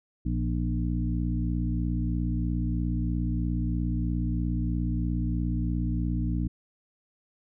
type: harmonic tone with a mistuned harmonic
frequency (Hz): 60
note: B1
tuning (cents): -49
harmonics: 1 / 2 / 3 / 4 / 5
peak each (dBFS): -28 / -31 / -33 / -34 / -35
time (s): 0.25-6.48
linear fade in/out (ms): 10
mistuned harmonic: 3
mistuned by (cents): -30
effects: none